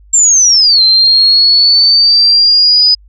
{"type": "linear two-way sweep", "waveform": "sine", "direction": "down then up", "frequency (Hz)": [7450, 4100, 4994], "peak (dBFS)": -4, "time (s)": [0.13, 2.95], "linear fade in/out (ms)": 10, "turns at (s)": 0.82, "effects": ["added 50 Hz sine -38 dBFS peak until 3.08 s"]}